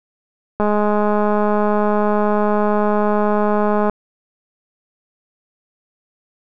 click train, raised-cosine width 1 ms, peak -5 dBFS, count 690, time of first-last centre 0.6-3.897 s, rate 209 Hz, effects none

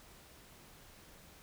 silence, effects pink hiss -58 dBFS RMS until 1.42 s

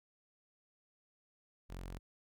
sawtooth tone, 44.73 Hz, F1, 42 cents sharp, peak -40 dBFS, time 1.69-1.99 s, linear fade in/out 20 ms, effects none

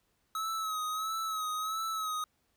square tone with vibrato, 1284 Hz, E6, 46 cents flat, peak -33 dBFS, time 0.35-2.24 s, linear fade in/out 2 ms, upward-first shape sine, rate 1.5 Hz, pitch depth 47 cents each way, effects pink hiss -75 dBFS RMS until 2.56 s

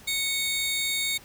sawtooth tone pair together, 2217 / 3712 Hz, C#7 / A#7, 0 / -8 cents, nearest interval major sixth, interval 892 cents, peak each -25 dBFS, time 0.07-1.18 s, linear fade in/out 10 ms, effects pink hiss -50 dBFS RMS until 1.24 s

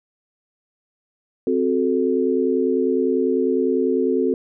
sine chord, F# diminished, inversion second, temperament equal, 261.6 / 370 / 440 Hz, C4 / F#4 / A4, 0 / 0 / 0 cents, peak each -21 dBFS, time 1.47-4.34 s, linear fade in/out 2 ms, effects none

